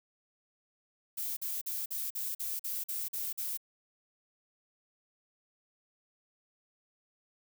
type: noise bursts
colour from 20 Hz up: violet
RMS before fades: -36 dBFS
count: 10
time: 1.17-3.575 s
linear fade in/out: 10 ms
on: 200 ms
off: 45 ms
effects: none